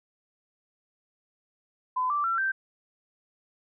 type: tone with pitch steps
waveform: sine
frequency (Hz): 1013 / 1170.4 / 1352.2 / 1562.3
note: B5 / D6 / E6 / G6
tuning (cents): +44 / -6 / +44 / -6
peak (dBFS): -24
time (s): 1.96-2.52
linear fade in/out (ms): 10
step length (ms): 140
effects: none